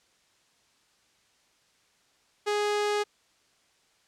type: tone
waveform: sawtooth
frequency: 415.3 Hz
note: G#4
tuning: in tune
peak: -21 dBFS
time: 2.46-3.04 s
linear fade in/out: 20 ms
effects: white hiss -66 dBFS RMS until 4.07 s + low-pass 7000 Hz 12 dB/octave